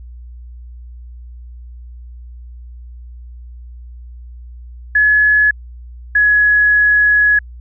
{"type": "tone pair in turn", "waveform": "sine", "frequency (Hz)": [1700, 1683.4], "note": ["G#6", "G#6"], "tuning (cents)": [40, 23], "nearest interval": "unison", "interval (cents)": 17, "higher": "first", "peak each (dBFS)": -8, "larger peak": "neither", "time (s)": [[4.95, 5.51], [6.15, 7.39]], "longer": "second", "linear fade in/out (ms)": 5, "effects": ["added 60 Hz sine -31 dBFS peak until 7.6 s"]}